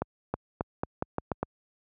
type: accelerating click train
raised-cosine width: 1 ms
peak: -14 dBFS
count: 8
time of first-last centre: 0.02-1.43 s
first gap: 320 ms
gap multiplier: 0.84
effects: high-pass 60 Hz 12 dB/octave